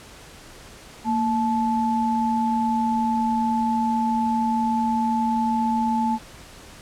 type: tone pair together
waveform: sine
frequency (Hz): 230.6 / 870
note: A#3 / A5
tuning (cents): -19 / -20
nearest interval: octave + major seventh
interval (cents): 2299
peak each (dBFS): -22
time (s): 1.04-6.19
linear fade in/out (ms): 50
effects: pink hiss -44 dBFS RMS until 6.81 s + low-pass 10000 Hz 12 dB/octave